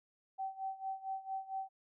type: tone with tremolo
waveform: sine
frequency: 770 Hz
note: G5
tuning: 31 cents flat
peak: -35 dBFS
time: 0.38-1.69 s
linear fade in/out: 20 ms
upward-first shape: sine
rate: 4.4 Hz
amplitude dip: 85%
effects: none